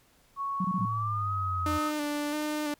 sine tone with pitch glide, 1108.7 to 1266.2 Hz, C#6 to D#6, 0 to +30 cents, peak -29 dBFS, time 0.36-1.92 s, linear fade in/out 50 ms, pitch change +230 cents, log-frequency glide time 0.85-1.32 s
sine tone bursts, 185 Hz, F#3, in tune, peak -26 dBFS, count 4, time 0.6-0.854 s, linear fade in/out 5 ms, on 47 ms, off 22 ms
sine linear sweep, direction down, 116.9 to 82.3 Hz, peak -31 dBFS, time 0.78-1.79 s, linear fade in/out 20 ms
sawtooth tone with vibrato, 297.9 Hz, D4, 25 cents sharp, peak -25 dBFS, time 1.66-2.74 s, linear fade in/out 2 ms, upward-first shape square, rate 1.5 Hz, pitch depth 23 cents each way
effects pink hiss -63 dBFS RMS until 2.79 s + MP3 96 kbps

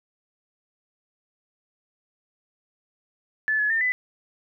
sine tone with pitch steps, 1736 / 1702 / 1807 / 2002 Hz, A6 / G#6 / A6 / B6, -24 / +42 / +46 / +23 cents, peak -20 dBFS, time 3.48-3.92 s, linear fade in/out 0 ms, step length 110 ms, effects none

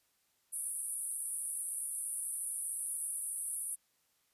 white band-pass noise, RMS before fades -39 dBFS, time 0.52-3.76 s, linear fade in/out 20 ms, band 9100 to 11000 Hz, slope 96 dB/octave, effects white hiss -75 dBFS RMS until 4.33 s + resampled to 32000 Hz

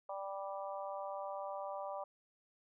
harmonic tone, 196 Hz, G3, in tune, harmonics 3 / 4 / 5 / 6, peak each -43 / -45 / -47 / -49 dBFS, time 0.09-2.04 s, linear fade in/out 5 ms, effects none

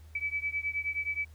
sine beating tone pair, 2294 / 2303.5 Hz, D7 / D7, -41 / -34 cents, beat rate 9.5 Hz, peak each -33 / -34 dBFS, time 0.15-1.25 s, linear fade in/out 5 ms, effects added 78 Hz sine -49 dBFS peak until 1.34 s + pink hiss -64 dBFS RMS until 1.34 s

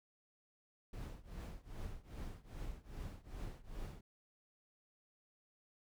brown noise with tremolo, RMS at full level -43 dBFS, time 0.93-4.01 s, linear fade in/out 5 ms, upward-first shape triangle, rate 2.5 Hz, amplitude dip 95%, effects none

